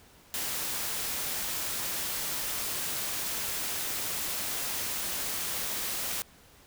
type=noise; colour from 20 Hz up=white; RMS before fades=-33 dBFS; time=0.34-6.22 s; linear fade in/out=0 ms; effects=pink hiss -57 dBFS RMS until 6.66 s